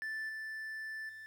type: tone with level steps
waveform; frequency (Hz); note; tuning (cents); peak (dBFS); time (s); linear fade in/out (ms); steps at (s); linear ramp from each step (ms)
triangle; 1760; A6; 0; -35 / -38 / -45; 0.02-1.26; 0; 0.29 / 1.09; 2
effects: 11-bit